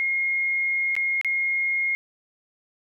sine tone with dropouts, 2145 Hz, C7, 42 cents sharp, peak -21 dBFS, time 0-1.95 s, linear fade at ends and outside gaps 0 ms, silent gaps 0.953-0.965 / 1.213-1.247 s, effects none

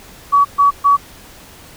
sine tone bursts, 1134 Hz, C#6, 39 cents sharp, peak -7 dBFS, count 3, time 0.32-0.97 s, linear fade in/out 20 ms, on 130 ms, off 130 ms, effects pink hiss -40 dBFS RMS until 1.76 s

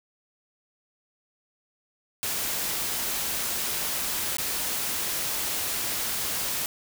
white noise with dropouts, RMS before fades -29 dBFS, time 2.23-6.66 s, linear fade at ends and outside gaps 0 ms, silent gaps 4.369-4.384 s, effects none

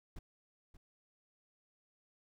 brown noise with echo, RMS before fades -45 dBFS, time 0.16-0.19 s, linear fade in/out 5 ms, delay 580 ms, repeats 1, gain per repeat -11 dB, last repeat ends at 0.77 s, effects none

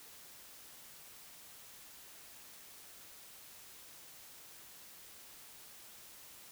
silence, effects white hiss -55 dBFS RMS until 6.51 s

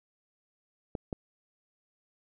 clicks, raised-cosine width 2 ms, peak -20 dBFS, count 2, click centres 0.952 / 1.128 s, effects none

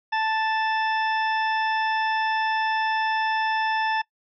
harmonic tone, 880 Hz, A5, in tune, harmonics 1 / 2 / 3 / 4 / 6, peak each -23 / -27 / -34 / -37 / -39 dBFS, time 0.12-4.02 s, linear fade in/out 10 ms, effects noise-tail reverb RT60 0.1 s tail -21 dB re dry

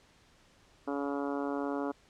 harmonic tone, 141.4 Hz, C#3, 35 cents sharp, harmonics 2 / 3 / 4 / 5 / 6 / 7 / 8 / 9 / 10, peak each -34 / -38 / -40 / -42 / -44 / -45 / -46 / -47 / -48 dBFS, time 0.87-1.92 s, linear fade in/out 10 ms, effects pink hiss -63 dBFS RMS until 2.09 s + low-pass 7000 Hz 12 dB/octave

